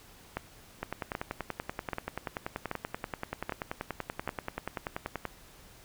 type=two click trains; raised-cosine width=0.5 ms; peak=-18 / -17 dBFS; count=47 / 6; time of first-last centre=0.83-5.253 / 0.37-4.276 s; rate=10.4 / 1.28 Hz; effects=pink hiss -55 dBFS RMS until 5.84 s